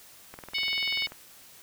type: click train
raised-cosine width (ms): 0.5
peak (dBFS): -27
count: 17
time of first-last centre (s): 0.34-1.12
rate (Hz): 20.5
type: harmonic tone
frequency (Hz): 740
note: F#5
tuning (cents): 0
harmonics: 3 / 4 / 5 / 6 / 7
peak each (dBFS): -30 / -32 / -34 / -36 / -37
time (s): 0.54-1.07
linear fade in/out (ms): 10
effects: white hiss -52 dBFS RMS until 1.62 s